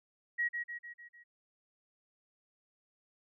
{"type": "tone with echo", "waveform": "sine", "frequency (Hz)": 1904, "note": "A#6", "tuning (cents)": 36, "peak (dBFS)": -29, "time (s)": [0.38, 0.49], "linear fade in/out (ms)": 20, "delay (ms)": 150, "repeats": 5, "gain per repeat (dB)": -5, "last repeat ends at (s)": 1.24, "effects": []}